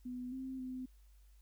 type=tone with pitch steps; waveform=sine; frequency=249.1 / 262.3 / 255.9 Hz; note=B3 / C4 / C4; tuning=+15 / +4 / -38 cents; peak=-40 dBFS; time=0.05-0.86 s; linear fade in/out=10 ms; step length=270 ms; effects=added 50 Hz sine -59 dBFS peak until 1.41 s + white hiss -75 dBFS RMS until 1.41 s